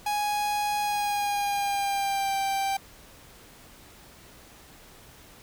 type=tone with pitch glide; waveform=45% pulse; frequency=830.6 to 784 Hz; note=G#5 to G5; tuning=0 to 0 cents; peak=-25 dBFS; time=0.06-2.77 s; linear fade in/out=5 ms; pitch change=-100 cents; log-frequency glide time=0.81-2.36 s; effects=pink hiss -51 dBFS RMS until 5.42 s